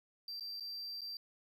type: tone with dropouts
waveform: triangle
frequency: 4699 Hz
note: D8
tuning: in tune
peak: -40 dBFS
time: 0.28-1.17 s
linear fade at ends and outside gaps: 2 ms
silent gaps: 0.398-0.407 / 0.599-0.606 / 1.009-1.016 s
effects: none